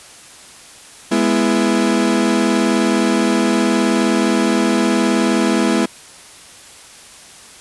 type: chord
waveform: 35% pulse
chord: E major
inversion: first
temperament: equal with one note detuned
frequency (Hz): 207.7 / 246.9 / 330.8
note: G#3 / B3 / E4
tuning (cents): 0 / 0 / +6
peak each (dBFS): -16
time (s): 1.11-5.86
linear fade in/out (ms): 10
effects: white hiss -40 dBFS RMS until 7.6 s + resampled to 24000 Hz